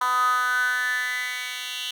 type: tone with high-pass filter sweep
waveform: 10% pulse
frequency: 250 Hz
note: B3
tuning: 21 cents sharp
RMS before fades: -25 dBFS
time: 0.01-1.91 s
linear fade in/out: 5 ms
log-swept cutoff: 1100 to 2900 Hz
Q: 8
effects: none